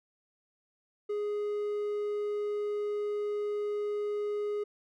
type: tone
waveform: triangle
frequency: 415.3 Hz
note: G#4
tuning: in tune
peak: -28 dBFS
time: 1.09-4.64 s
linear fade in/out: 10 ms
effects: none